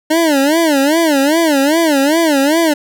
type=tone with vibrato; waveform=25% pulse; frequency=301.8 Hz; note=D4; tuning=47 cents sharp; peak=-6 dBFS; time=0.1-2.74 s; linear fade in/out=10 ms; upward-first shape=sine; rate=2.5 Hz; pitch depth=190 cents each way; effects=none